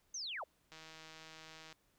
sine linear sweep, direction down, 6460 to 466.2 Hz, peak -40 dBFS, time 0.14-0.44 s, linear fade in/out 5 ms
click train, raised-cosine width 0.2 ms, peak -36 dBFS, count 161, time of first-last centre 0.72-1.726 s, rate 159 Hz
effects pink hiss -75 dBFS RMS until 1.98 s

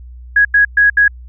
sine tone bursts at uneven times, 1661.2 Hz, G#6, in tune, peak -6 dBFS, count 4, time 0.36-0.45 / 0.54-0.65 / 0.77-0.9 / 0.97-1.08 s, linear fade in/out 5 ms, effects added 61 Hz sine -31 dBFS peak until 1.28 s

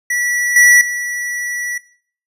square tone with level steps, 1948 Hz, B6, 24 cents flat, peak -16 / -7 / -21 dBFS, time 0.1-1.78 s, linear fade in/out 5 ms, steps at 0.56 / 0.81 s, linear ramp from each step 2 ms, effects noise-tail reverb RT60 0.5 s tail -18 dB re dry + resampled to 32000 Hz

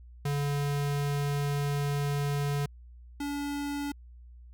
square tone pair in turn, 143.3 / 286.3 Hz, D3 / D4, -42 / -44 cents, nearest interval octave, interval 1198 cents, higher second, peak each -28 / -32 dBFS, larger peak first, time 0.25-2.66 / 3.2-3.92 s, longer first, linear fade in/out 5 ms, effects added 60 Hz sine -47 dBFS peak until 4.53 s

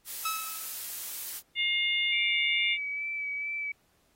blue noise, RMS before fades -37 dBFS, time 0.05-1.42 s, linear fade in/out 50 ms
sawtooth tone with exponential decay, 1298 Hz, E6, 27 cents flat, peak -24 dBFS, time 0.25-0.85 s, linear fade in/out 5 ms, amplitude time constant 130 ms
harmonic tone, 710 Hz, F5, 28 cents sharp, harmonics 3 / 4 / 5, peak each -28 / -30 / -32 dBFS, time 1.55-2.78 s, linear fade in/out 50 ms
sine tone with vibrato, 2300 Hz, D7, 37 cents flat, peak -31 dBFS, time 2.12-3.72 s, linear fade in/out 5 ms, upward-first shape sine, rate 2.3 Hz, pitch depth 21 cents each way
effects pink hiss -69 dBFS RMS until 4.15 s + AAC 48 kbps

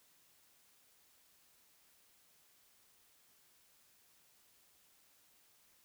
silence, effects white hiss -69 dBFS RMS until 5.84 s

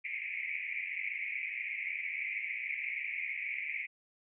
pink band-pass noise, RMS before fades -38 dBFS, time 0.04-3.87 s, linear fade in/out 20 ms, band 2100 to 2400 Hz, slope 96 dB/octave, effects none

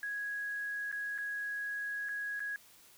sine tone with dropouts, 1661.2 Hz, G#6, in tune, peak -35 dBFS, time 0.03-2.56 s, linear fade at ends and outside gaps 1 ms, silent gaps 0.916-0.926 / 1.179-1.185 / 2.087-2.091 / 2.395-2.403 s, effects white hiss -60 dBFS RMS until 2.97 s

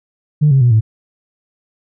sine tone with pitch steps, 150 / 135.19 / 121.84 / 109.81 Hz, D3 / C#3 / B2 / A2, +37 / -43 / -23 / -3 cents, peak -6 dBFS, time 0.41-0.81 s, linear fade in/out 20 ms, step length 100 ms, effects tanh soft clip ceiling -3 dBFS

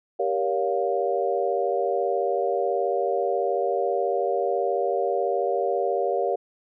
sine chord, G half-diminished seventh, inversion none, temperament just, 392 / 470.4 / 564.5 / 705.6 Hz, G4 / Bb4 / Db5 / F5, 0 / +16 / +31 / +18 cents, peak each -27 dBFS, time 0.19-6.36 s, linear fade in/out 10 ms, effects none

